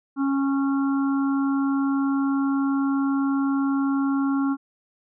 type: harmonic tone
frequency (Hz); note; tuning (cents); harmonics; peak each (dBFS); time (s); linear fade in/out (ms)
274.8; C#4; -15; 1 / 3 / 4 / 5; -20 / -36 / -34 / -34; 0.16-4.57; 50
effects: none